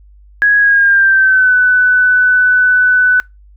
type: tone with pitch glide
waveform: sine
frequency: 1661.2 to 1497.2 Hz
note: G#6 to F#6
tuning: 0 to +20 cents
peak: -6 dBFS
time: 0.42-3.2 s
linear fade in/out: 0 ms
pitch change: -180 cents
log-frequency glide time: 0.59-1.54 s
effects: noise-tail reverb RT60 0.2 s tail -25 dB re dry + added 50 Hz sine -39 dBFS peak until 3.56 s